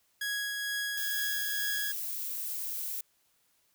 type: tone with tremolo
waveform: sawtooth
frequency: 1661.2 Hz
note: G#6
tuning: in tune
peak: -27 dBFS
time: 0.21-1.92 s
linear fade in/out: 5 ms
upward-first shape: triangle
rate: 2.2 Hz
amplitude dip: 30%
type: noise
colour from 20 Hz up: violet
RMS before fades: -36 dBFS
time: 0.97-3.01 s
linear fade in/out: 5 ms
effects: white hiss -71 dBFS RMS until 3.74 s